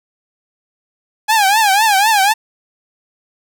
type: tone with vibrato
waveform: sawtooth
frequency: 830.6 Hz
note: G#5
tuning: in tune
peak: -6 dBFS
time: 1.28-2.34 s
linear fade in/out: 20 ms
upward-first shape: triangle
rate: 4 Hz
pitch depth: 170 cents each way
effects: none